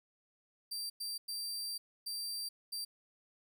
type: tone bursts at uneven times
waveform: sawtooth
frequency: 4699 Hz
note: D8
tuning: in tune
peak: -35 dBFS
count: 5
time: 0.71-0.9 / 1-1.18 / 1.28-1.78 / 2.06-2.49 / 2.72-2.85 s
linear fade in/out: 10 ms
effects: none

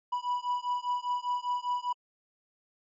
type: beating tone pair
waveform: triangle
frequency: 980 / 985 Hz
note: B5 / B5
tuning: -14 / -5 cents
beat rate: 5 Hz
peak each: -30 dBFS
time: 0.12-1.93 s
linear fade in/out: 10 ms
effects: MP3 32 kbps

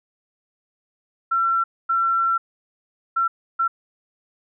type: tone bursts at uneven times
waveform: sine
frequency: 1353 Hz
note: E6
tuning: 45 cents sharp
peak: -17 dBFS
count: 4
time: 1.31-1.64 / 1.89-2.38 / 3.16-3.28 / 3.59-3.68 s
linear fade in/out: 10 ms
effects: none

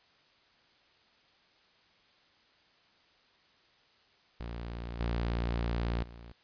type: tone with level steps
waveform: sawtooth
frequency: 58.27 Hz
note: A#1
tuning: in tune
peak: -34 / -26 / -43 dBFS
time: 4.4-6.32 s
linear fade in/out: 0 ms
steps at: 5 / 6.03 s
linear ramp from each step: 2 ms
effects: white hiss -65 dBFS RMS until 6.43 s + resampled to 11025 Hz

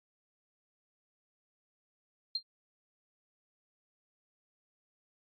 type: tone with exponential decay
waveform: sine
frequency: 4186 Hz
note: C8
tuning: in tune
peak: -26 dBFS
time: 2.35-2.43 s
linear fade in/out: 5 ms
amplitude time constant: 16 ms
effects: MP3 48 kbps

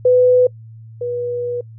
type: tone pair in turn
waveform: sine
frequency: 500 / 485.5 Hz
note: B4 / B4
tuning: +21 / -30 cents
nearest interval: minor second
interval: 51 cents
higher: first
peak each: -8 / -19 dBFS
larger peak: first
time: 0.05-0.47 / 1.01-1.61 s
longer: second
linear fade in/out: 5 ms
effects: noise-tail reverb RT60 0.1 s tail -24 dB re dry + added 112 Hz sine -35 dBFS peak until 1.78 s

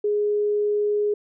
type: tone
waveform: sine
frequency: 415.8 Hz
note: G#4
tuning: 2 cents sharp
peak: -19 dBFS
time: 0.04-1.14 s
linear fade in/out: 5 ms
effects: none

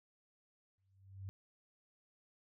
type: tone with exponential growth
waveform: sine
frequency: 96.6 Hz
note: G2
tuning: 25 cents flat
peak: -40 dBFS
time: 0.78-1.29 s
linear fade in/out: 0 ms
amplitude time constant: 110 ms
effects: none

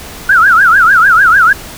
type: tone with vibrato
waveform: sine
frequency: 1445 Hz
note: F#6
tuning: 41 cents flat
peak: -3 dBFS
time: 0.29-1.53 s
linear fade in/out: 5 ms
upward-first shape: triangle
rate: 6.7 Hz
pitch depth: 250 cents each way
effects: pink hiss -28 dBFS RMS until 1.77 s

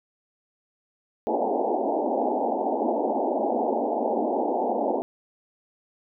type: band-pass noise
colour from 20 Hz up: white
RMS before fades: -25 dBFS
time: 1.27-5.02 s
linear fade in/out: 0 ms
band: 220 to 880 Hz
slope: 96 dB/octave
effects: none

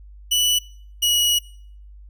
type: tone pair in turn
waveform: sawtooth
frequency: 2960 / 2914 Hz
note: F#7 / F#7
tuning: 0 / -27 cents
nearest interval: unison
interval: 27 cents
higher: first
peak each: -13 dBFS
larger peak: neither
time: 0.31-0.59 / 1.02-1.39 s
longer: second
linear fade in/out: 10 ms
effects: noise-tail reverb RT60 0.6 s tail -24 dB re dry + added 50 Hz sine -40 dBFS peak until 2.09 s

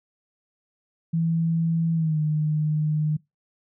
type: tone with pitch glide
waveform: sine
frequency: 164.81 to 152.89 Hz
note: E3 to D#3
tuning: 0 to -30 cents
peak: -20 dBFS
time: 1.13-3.17 s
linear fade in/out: 10 ms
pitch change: -130 cents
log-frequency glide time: 1.94-2.19 s
effects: noise-tail reverb RT60 0.2 s tail -23 dB re dry

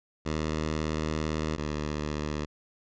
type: tone pair in turn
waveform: 10% pulse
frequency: 77.78 / 75.26 Hz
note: D#2 / D2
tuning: 0 / +43 cents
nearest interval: minor second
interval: 57 cents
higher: first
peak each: -20 / -22 dBFS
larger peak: first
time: 0.25-1.57 / 1.57-2.46 s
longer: first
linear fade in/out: 20 ms
effects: resampled to 16000 Hz

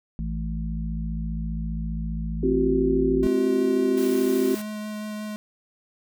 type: harmonic tone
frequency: 55 Hz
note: A1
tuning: in tune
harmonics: 1 / 3 / 4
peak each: -28 / -31 / -34 dBFS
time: 0.19-3.27 s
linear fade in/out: 0 ms
type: chord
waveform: sine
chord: C suspended fourth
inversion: none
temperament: equal with one note detuned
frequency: 261.6 / 349.2 / 382.8 Hz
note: C4 / F4 / G4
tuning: 0 / 0 / -41 cents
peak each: -23 / -27 / -22 dBFS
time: 2.43-4.55 s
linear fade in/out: 5 ms
type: tone with vibrato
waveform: square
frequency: 212.1 Hz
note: G#3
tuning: 37 cents sharp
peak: -31 dBFS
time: 3.23-5.36 s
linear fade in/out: 0 ms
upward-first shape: sine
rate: 5.6 Hz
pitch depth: 9 cents each way
type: noise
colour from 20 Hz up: white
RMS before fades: -39 dBFS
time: 3.97-4.62 s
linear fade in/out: 5 ms
effects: none

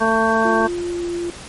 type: harmonic tone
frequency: 223.7 Hz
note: A3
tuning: 29 cents sharp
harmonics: 1 / 2 / 3 / 4 / 5 / 7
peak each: -21 / -21 / -21 / -21 / -21 / -21 dBFS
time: 0-0.68 s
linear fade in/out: 20 ms
type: tone with pitch glide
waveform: sine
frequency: 349.2 to 345.4 Hz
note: F4 to F4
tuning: 0 to -19 cents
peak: -21 dBFS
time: 0.45-1.3 s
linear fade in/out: 0 ms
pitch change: -19 cents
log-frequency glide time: 0.87-1.09 s
effects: pink hiss -36 dBFS RMS until 1.48 s + MP3 48 kbps

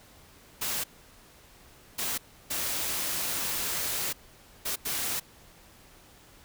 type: noise bursts at uneven times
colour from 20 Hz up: white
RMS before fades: -31 dBFS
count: 5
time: 0.61-0.84 / 1.98-2.18 / 2.5-4.13 / 4.65-4.76 / 4.85-5.2 s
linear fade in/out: 10 ms
effects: pink hiss -55 dBFS RMS until 6.44 s

